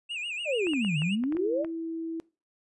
triangle tone with vibrato, 2637 Hz, E7, in tune, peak -30 dBFS, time 0.09-1.16 s, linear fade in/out 20 ms, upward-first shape sine, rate 6.9 Hz, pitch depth 160 cents each way
sine exponential two-way sweep, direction down then up, 650 to 144.9 to 650 Hz, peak -25 dBFS, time 0.45-1.66 s, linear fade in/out 50 ms, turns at 0.98 s
clicks, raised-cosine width 0.5 ms, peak -27 dBFS, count 8, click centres 0.669 / 0.735 / 0.848 / 1.02 / 1.238 / 1.324 / 1.369 / 1.647 s
sine tone with pitch glide, 331.5 to 327.5 Hz, E4 to E4, +10 to -11 cents, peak -31 dBFS, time 1.35-2.2 s, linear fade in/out 0 ms, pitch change -21 cents, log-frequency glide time 1.47-1.89 s
effects noise-tail reverb RT60 0.3 s tail -21 dB re dry + resampled to 24000 Hz

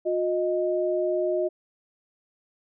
sine tone pair together, 359.5 / 622.3 Hz, F#4 / D#5, -50 / 0 cents, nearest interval major sixth, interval 950 cents, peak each -25 dBFS, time 0.05-1.49 s, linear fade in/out 20 ms, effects none

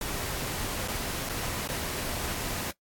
pink noise with dropouts, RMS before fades -33 dBFS, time 0.01-2.71 s, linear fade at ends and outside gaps 2 ms, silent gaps 0.878-0.882 / 1.29-1.295 / 1.676-1.688 s, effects noise-tail reverb RT60 0.1 s tail -17 dB re dry + AAC 64 kbps

